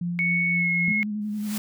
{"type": "tone with tremolo", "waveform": "sine", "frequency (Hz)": 173.8, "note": "F3", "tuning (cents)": -8, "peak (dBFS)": -24, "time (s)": [0.01, 0.92], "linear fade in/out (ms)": 5, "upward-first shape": "triangle", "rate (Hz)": 3.9, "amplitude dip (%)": 35}
{"type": "tone with pitch glide", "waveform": "sine", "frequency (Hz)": [2217, 2169], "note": ["C#7", "C#7"], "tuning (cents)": [0, -38], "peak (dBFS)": -21, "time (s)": [0.19, 1.03], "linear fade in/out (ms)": 0, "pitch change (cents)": -38, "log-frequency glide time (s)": [0.52, 0.68]}
{"type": "tone with vibrato", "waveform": "sine", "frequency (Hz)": 210, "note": "G#3", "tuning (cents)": 19, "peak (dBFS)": -26, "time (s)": [0.88, 1.58], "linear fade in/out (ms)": 0, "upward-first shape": "square", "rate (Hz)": 11, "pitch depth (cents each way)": 24}
{"type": "noise with exponential growth", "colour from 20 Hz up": "white", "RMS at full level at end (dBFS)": -31, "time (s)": [1.21, 1.58], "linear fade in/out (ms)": 5, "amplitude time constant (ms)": 80}
{"effects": []}